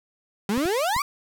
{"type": "exponential sweep", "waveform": "35% pulse", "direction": "up", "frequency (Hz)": [190.9, 1198], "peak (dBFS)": -20, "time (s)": [0.49, 1.02], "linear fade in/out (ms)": 2}
{"type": "clicks", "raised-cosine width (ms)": 5, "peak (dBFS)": -23, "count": 3, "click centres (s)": [0.577, 0.656, 0.964]}
{"effects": []}